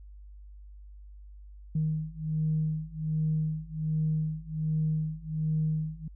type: beating tone pair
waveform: sine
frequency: 155.56 / 156.86 Hz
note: D#3 / D#3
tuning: 0 / +14 cents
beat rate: 1.3 Hz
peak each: -30 / -29 dBFS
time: 1.75-6.08 s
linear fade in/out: 5 ms
effects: tanh soft clip ceiling -19 dBFS + added 50 Hz sine -45 dBFS peak until 6.15 s